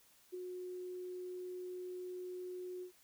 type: tone with ADSR envelope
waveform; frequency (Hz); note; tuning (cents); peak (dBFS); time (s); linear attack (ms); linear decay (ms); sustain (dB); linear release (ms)
sine; 363.3; F#4; -32; -39; 0.32-2.92; 23; 11; -3; 99
effects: white hiss -67 dBFS RMS until 3.03 s

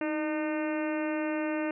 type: harmonic tone with a mistuned harmonic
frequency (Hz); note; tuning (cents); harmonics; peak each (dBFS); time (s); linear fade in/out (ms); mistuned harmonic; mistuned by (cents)
304.1; D#4; -40; 1 / 2 / 3 / 4 / 5 / 6 / 7 / 8 / 9; -30 / -34 / -41 / -44 / -42 / -43 / -45 / -46 / -46; 0.01-1.71; 2; 1; +50
effects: none

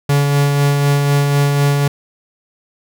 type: tone with tremolo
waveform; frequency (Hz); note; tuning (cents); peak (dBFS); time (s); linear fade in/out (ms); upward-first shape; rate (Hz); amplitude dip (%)
45% pulse; 142.5; C#3; +48; -10; 0.09-1.88; 5; sine; 4; 30
effects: none

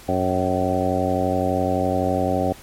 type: harmonic tone with a mistuned harmonic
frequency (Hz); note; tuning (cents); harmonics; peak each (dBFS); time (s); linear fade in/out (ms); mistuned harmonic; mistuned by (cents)
91.8; F#2; -13; 1 / 2 / 3 / 4 / 5 / 6 / 7 / 8; -27 / -28 / -25 / -29 / -29 / -25 / -27 / -25; 0.08-2.53; 10; 8; +61
effects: pink hiss -44 dBFS RMS until 2.62 s + MP3 64 kbps

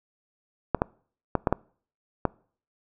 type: clicks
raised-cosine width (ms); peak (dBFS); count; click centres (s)
1; -7; 6; 0.747 / 0.819 / 1.353 / 1.472 / 1.526 / 2.253
effects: noise-tail reverb RT60 0.5 s tail -25 dB re dry

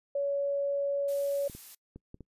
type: tone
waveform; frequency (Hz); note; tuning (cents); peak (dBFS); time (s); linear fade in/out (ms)
sine; 563; C#5; +27; -27; 0.15-1.48; 5
type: noise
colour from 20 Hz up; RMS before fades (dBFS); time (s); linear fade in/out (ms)
blue; -47; 1.08-1.75; 5
type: clicks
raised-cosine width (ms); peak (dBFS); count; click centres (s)
3; -32; 5; 1.498 / 1.55 / 1.96 / 2.144 / 2.207
effects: noise-tail reverb RT60 0.1 s tail -25 dB re dry + resampled to 32000 Hz

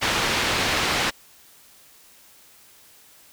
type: low-pass noise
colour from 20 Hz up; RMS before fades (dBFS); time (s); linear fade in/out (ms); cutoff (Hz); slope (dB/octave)
white; -23; 0.01-1.11; 20; 3400; 12
effects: white hiss -52 dBFS RMS until 3.32 s

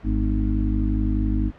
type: harmonic tone with a mistuned harmonic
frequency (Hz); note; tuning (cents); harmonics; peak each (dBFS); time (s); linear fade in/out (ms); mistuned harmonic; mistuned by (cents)
51.8; G#1; -4; 1 / 2 / 4 / 5 / 6; -21 / -27 / -28 / -29 / -28; 0.03-1.52; 50; 4; +58
effects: pink hiss -48 dBFS RMS until 1.58 s + low-pass 2000 Hz 12 dB/octave

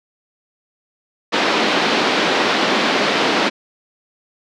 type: band-pass noise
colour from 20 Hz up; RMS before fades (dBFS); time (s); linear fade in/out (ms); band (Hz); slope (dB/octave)
pink; -17; 1.32-3.5; 20; 230 to 4500; 24
effects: none

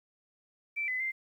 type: tone with pitch steps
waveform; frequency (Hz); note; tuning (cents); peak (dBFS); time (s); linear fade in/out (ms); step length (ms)
sine; 2332 / 2018 / 2088; D7 / B6 / C7; -13 / +37 / -4; -30; 0.76-1.12; 20; 120
effects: 11-bit

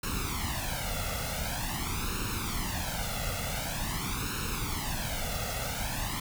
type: noise with flanger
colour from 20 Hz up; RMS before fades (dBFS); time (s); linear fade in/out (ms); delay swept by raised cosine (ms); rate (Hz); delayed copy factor
pink; -33; 0.03-6.2; 5; 0.74 to 1.49; 0.46; +0.8
effects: none

